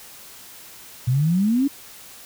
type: exponential sweep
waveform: sine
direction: up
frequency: 120 to 288.8 Hz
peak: -16 dBFS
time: 1.07-1.68 s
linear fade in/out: 10 ms
effects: white hiss -43 dBFS RMS until 2.25 s